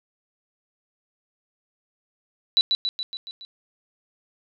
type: tone with echo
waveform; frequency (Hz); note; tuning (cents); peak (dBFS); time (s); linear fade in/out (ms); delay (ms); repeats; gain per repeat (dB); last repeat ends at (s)
sine; 3951; B7; 0; -14; 2.57-2.61; 0; 140; 6; -4; 3.45
effects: none